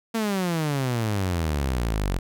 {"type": "exponential sweep", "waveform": "sawtooth", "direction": "down", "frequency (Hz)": [230.6, 43.84], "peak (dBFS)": -19, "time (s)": [0.14, 2.19], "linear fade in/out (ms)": 10, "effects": []}